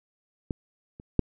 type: clicks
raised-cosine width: 3 ms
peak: -16 / -30 / -7 dBFS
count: 3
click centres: 0.508 / 0.999 / 1.193 s
effects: none